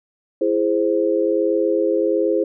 sine chord, E augmented, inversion none, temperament equal with one note detuned, 334 / 415.3 / 523.3 Hz, E4 / G#4 / B#4, +23 / 0 / 0 cents, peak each -20 dBFS, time 0.41-2.44 s, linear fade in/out 5 ms, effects none

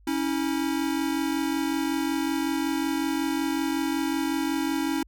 square tone pair together, 277.2 / 322.6 Hz, C#4 / E4, 0 / -37 cents, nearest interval minor third, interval 263 cents, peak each -28 dBFS, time 0.07-5.03 s, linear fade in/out 5 ms, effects added 50 Hz sine -52 dBFS peak until 5.07 s

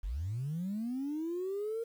sine linear sweep, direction up, 39.54 to 466.2 Hz, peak -32 dBFS, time 0.03-1.84 s, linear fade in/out 10 ms, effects tanh soft clip ceiling -30 dBFS + 10-bit

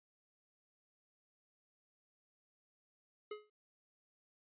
square tone with exponential decay, 421.9 Hz, G#4, 27 cents sharp, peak -40 dBFS, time 3.31-3.5 s, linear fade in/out 5 ms, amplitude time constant 41 ms, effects resampled to 8000 Hz

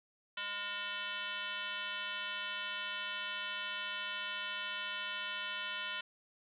sine tone with frequency modulation, 2240 Hz, C#7, 18 cents sharp, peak -37 dBFS, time 0.37-6.01 s, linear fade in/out 5 ms, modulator 406 Hz, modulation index 2.9, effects none

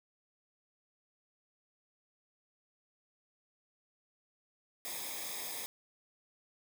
white noise with comb filter, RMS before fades -41 dBFS, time 4.85-5.66 s, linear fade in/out 0 ms, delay 0.69 ms, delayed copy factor -0.8, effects none

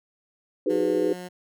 sine chord, G# minor seventh, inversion second, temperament just, 311.5 / 373.8 / 415.3 / 498.4 Hz, D#4 / F#4 / G#4 / B4, +2 / +18 / 0 / +16 cents, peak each -26 dBFS, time 0.66-1.13 s, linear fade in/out 5 ms
15% pulse tone, 180 Hz, F#3, 47 cents flat, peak -29 dBFS, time 0.69-1.29 s, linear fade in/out 20 ms
effects none

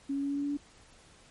sine tone with pitch steps, 277.2 / 279 / 280.7 / 282.5 / 284.3 / 286.1 / 288 Hz, C#4 / C#4 / C#4 / C#4 / C#4 / D4 / D4, 0 / +11 / +22 / +33 / +44 / -45 / -34 cents, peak -29 dBFS, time 0.09-0.573 s, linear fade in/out 10 ms, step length 69 ms, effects pink hiss -58 dBFS RMS until 1.3 s + MP3 48 kbps

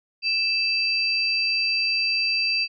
sine tone pair together, 2637 / 4695 Hz, E7 / D8, 0 / -1 cents, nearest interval minor seventh, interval 999 cents, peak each -23 dBFS, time 0.22-2.68 s, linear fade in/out 50 ms, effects none

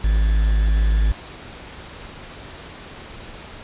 triangle tone with quantisation, 53 Hz, G#1, 36 cents sharp, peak -12 dBFS, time 0.04-1.12 s, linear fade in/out 5 ms, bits 6, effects pink hiss -38 dBFS RMS until 3.63 s + resampled to 8000 Hz

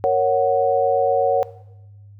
sine chord, F# major, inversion first, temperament equal, 466.2 / 554.4 / 740 Hz, A#4 / C#5 / F#5, 0 / 0 / 0 cents, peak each -21 / -18 / -19 dBFS, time 0.04-1.43 s, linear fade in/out 0 ms, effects noise-tail reverb RT60 0.9 s tail -17 dB re dry + added 101 Hz sine -41 dBFS peak until 2.19 s

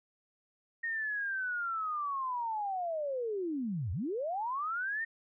sine linear two-way sweep, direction down then up, 1861 to 77.78 to 1861 Hz, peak -32 dBFS, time 0.83-5.05 s, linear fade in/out 10 ms, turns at 3.92 s, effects none

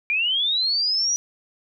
sine linear sweep, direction up, 2349 to 5880 Hz, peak -19 dBFS, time 0.1-1.16 s, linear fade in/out 0 ms, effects none

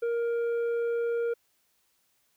sine tone with tanh clipping, 468.4 Hz, A#4, 8 cents sharp, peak -27 dBFS, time 0.02-1.34 s, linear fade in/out 10 ms, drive 6 dB, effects white hiss -71 dBFS RMS until 2.36 s

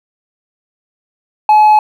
triangle tone with hard clipping, 852 Hz, G#5, 44 cents sharp, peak -3 dBFS, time 1.49-1.79 s, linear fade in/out 2 ms, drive 1 dB, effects none

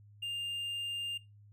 triangle tone, 2804 Hz, F7, 6 cents sharp, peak -33 dBFS, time 0.22-1.18 s, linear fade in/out 10 ms, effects noise-tail reverb RT60 0.2 s tail -17 dB re dry + added 103 Hz sine -55 dBFS peak until 1.52 s

